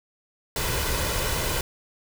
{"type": "noise with comb filter", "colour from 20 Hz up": "pink", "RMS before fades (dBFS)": -26, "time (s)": [0.56, 1.61], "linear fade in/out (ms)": 2, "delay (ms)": 2, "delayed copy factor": 0.5, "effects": []}